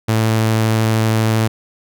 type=tone; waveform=sawtooth; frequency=110.9 Hz; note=A2; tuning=14 cents sharp; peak=-9 dBFS; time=0.08-1.48 s; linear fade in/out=10 ms; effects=none